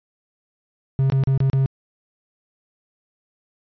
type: tone with dropouts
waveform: triangle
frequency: 134.4 Hz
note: C3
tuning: 47 cents sharp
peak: -13 dBFS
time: 0.99-1.66 s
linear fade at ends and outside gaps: 0 ms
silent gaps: 1.1-1.122 / 1.237-1.273 / 1.377-1.404 / 1.499-1.532 s
effects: resampled to 11025 Hz